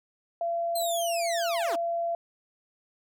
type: tone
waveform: sine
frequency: 680 Hz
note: F5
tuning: 46 cents flat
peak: -26 dBFS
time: 0.41-2.15 s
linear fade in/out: 2 ms
type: linear sweep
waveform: 15% pulse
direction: down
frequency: 4202 to 262 Hz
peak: -25 dBFS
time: 0.75-1.76 s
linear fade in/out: 10 ms
effects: none